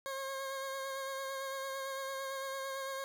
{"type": "tone with vibrato", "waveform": "20% pulse", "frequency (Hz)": 539, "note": "C#5", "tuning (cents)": -49, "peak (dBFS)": -33, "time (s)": [0.06, 3.04], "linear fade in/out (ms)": 0, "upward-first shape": "sine", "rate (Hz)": 8.9, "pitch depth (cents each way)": 22, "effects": []}